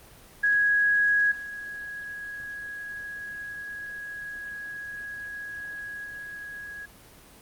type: tone with level steps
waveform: sine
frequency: 1661.2 Hz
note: G#6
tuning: in tune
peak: -19 / -34 / -36 dBFS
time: 0.43-6.86 s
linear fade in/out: 10 ms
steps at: 1.31 / 6.05 s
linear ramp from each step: 10 ms
effects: pink hiss -51 dBFS RMS until 7.41 s + Opus 24 kbps